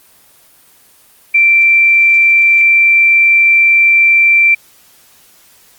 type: tone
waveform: sine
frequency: 2349 Hz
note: D7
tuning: in tune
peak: -5 dBFS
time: 1.34-4.55 s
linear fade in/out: 10 ms
effects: white hiss -46 dBFS RMS until 5.78 s + Opus 24 kbps